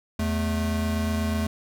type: tone pair together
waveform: square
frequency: 82 / 217.8 Hz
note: E2 / A3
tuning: -9 / -17 cents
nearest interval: octave + perfect fourth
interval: 1692 cents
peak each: -27 dBFS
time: 0.19-1.47 s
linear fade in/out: 5 ms
effects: none